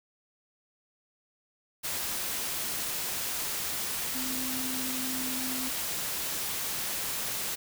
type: tone in noise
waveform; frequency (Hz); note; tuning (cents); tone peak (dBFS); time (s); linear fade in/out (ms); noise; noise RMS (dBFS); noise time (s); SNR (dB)
sine; 257.4; C4; -28; -36; 4.14-5.7; 20; white; -33; 1.83-7.56; -6
effects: none